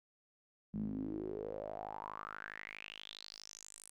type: tone with band-pass filter sweep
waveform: sawtooth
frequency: 52.3 Hz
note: G#1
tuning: 13 cents sharp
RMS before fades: -45 dBFS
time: 0.73-3.91 s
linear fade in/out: 20 ms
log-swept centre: 190 to 9700 Hz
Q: 7.1
effects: none